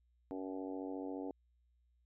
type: harmonic tone with a mistuned harmonic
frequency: 94.3 Hz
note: F#2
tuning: 33 cents sharp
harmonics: 3 / 4 / 5 / 6 / 7 / 8 / 9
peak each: -42 / -48 / -47 / -54 / -52 / -54 / -56 dBFS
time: 0.31-1.31 s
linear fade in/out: 0 ms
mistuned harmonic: 9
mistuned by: +16 cents
effects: added 60 Hz sine -70 dBFS peak until 2.05 s